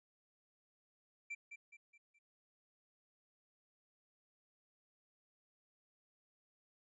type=tone with echo; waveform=triangle; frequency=2347 Hz; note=D7; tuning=2 cents flat; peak=-40 dBFS; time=1.3-1.35 s; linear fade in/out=10 ms; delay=210 ms; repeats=4; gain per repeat=-7 dB; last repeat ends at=2.19 s; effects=resampled to 22050 Hz